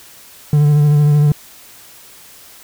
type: tone with vibrato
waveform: triangle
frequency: 147.7 Hz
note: D3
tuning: 10 cents sharp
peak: -6 dBFS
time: 0.53-1.32 s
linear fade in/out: 2 ms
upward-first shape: triangle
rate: 13 Hz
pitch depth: 32 cents each way
effects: white hiss -41 dBFS RMS until 2.63 s

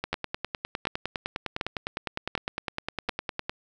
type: two click trains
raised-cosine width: 0.3 ms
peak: -11 / -13 dBFS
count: 5 / 35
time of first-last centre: 0.13-3.093 / 0.04-3.495 s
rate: 1.35 / 9.84 Hz
effects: none

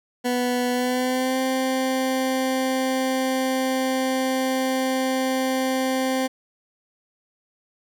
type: tone with pitch glide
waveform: 20% pulse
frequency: 246.9 to 261.3 Hz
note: B3 to C4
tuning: 0 to -2 cents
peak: -16 dBFS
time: 0.24-6.28 s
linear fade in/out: 20 ms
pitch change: +98 cents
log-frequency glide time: 0.72-1.39 s
effects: none

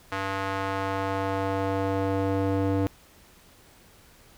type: tone with band-pass filter sweep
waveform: square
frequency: 97.1 Hz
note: G2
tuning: 16 cents flat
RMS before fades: -27 dBFS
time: 0.12-2.87 s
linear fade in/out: 0 ms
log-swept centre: 1400 to 360 Hz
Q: 1
effects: pink hiss -55 dBFS RMS until 4.37 s

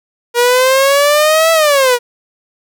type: exponential two-way sweep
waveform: sawtooth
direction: up then down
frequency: 474.7 to 660 to 474.7 Hz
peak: -4 dBFS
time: 0.34-1.99 s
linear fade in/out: 50 ms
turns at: 1.52 s
effects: none

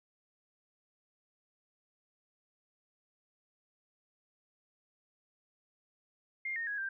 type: tone with pitch steps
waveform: sine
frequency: 2116 / 1843 / 1660 / 1578 Hz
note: C7 / A#6 / G#6 / G6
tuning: +19 / -20 / -1 / +11 cents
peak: -34 dBFS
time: 6.45-6.89 s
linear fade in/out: 5 ms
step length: 110 ms
effects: none

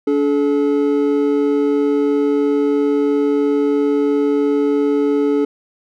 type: tone pair together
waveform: triangle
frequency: 287 / 430 Hz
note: D4 / A4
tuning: -40 / -40 cents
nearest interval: perfect fifth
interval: 700 cents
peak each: -14 dBFS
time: 0.07-5.45 s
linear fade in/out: 5 ms
effects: none

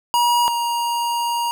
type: tone pair in turn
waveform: square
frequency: 957 / 944.4 Hz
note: A#5 / A#5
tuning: +45 / +22 cents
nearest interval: unison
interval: 23 cents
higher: first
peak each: -15 / -20 dBFS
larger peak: first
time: 0.14-0.48 / 0.48-1.51 s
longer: second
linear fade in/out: 0 ms
effects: none

